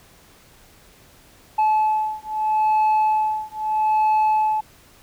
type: beating tone pair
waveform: sine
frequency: 862 / 862.78 Hz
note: A5 / A5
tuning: -36 / -34 cents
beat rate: 0.78 Hz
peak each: -18 dBFS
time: 1.58-4.61 s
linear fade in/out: 10 ms
effects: tanh soft clip ceiling -14 dBFS + pink hiss -51 dBFS RMS until 5.02 s